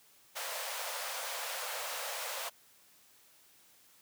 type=high-pass noise; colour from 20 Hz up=pink; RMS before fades=-39 dBFS; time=0.35-2.5 s; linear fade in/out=20 ms; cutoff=490 Hz; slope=96 dB/octave; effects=white hiss -63 dBFS RMS until 4.01 s + high-pass 80 Hz 12 dB/octave